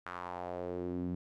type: tone with band-pass filter sweep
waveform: sawtooth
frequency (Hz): 89.1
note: F2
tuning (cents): +35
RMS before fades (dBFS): -39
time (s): 0.06-1.15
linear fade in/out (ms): 5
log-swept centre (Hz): 1400 to 210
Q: 2.8
effects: none